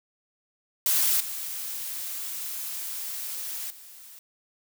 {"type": "noise with level steps", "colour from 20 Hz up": "blue", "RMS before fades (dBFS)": [-23, -34, -47], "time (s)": [0.86, 4.19], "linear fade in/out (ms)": 2, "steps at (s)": [1.2, 3.7], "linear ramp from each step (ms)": 5, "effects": []}